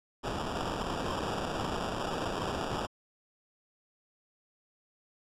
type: noise with sample-and-hold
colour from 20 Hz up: white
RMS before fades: -34 dBFS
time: 0.23-2.87 s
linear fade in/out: 20 ms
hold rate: 2100 Hz
effects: low-pass 7000 Hz 12 dB/octave